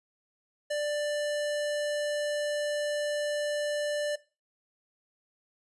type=tone; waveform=square; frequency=590 Hz; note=D5; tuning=8 cents sharp; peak=-29 dBFS; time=0.7-4.16 s; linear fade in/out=10 ms; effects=noise-tail reverb RT60 0.3 s tail -18 dB re dry + resampled to 24000 Hz